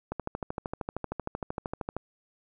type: click train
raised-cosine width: 1 ms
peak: -18 dBFS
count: 25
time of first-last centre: 0.12-1.966 s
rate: 13 Hz
effects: none